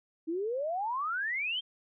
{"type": "exponential sweep", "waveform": "sine", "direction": "up", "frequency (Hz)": [311.1, 3229], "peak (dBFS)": -30, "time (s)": [0.27, 1.61], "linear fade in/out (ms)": 20, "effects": []}